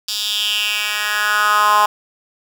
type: tone with high-pass filter sweep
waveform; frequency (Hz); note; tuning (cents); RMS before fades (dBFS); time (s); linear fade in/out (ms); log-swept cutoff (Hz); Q
10% pulse; 209.2; G#3; +13; -17; 0.08-1.86; 5; 4300 to 950; 4
effects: none